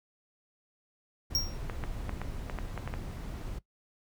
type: noise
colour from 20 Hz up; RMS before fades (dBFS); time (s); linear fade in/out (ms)
brown; -38; 1.3-3.59; 10
type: tone with exponential decay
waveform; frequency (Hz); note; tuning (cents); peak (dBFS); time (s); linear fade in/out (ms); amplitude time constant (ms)
square; 5588; F8; 0; -24; 1.35-1.58; 1; 49
type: clicks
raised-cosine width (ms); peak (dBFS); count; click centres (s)
0.5; -22; 9; 1.698 / 1.838 / 2.094 / 2.216 / 2.498 / 2.587 / 2.777 / 2.876 / 2.939
effects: noise-tail reverb RT60 0.1 s tail -18 dB re dry